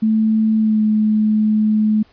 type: tone with pitch glide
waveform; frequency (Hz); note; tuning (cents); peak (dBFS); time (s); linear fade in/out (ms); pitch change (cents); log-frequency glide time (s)
sine; 219 to 214.6; A3 to A3; -8 to -43; -12; 0.02-2.03; 10; -35; 0.57-0.82
effects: pink hiss -53 dBFS RMS until 2.12 s + resampled to 11025 Hz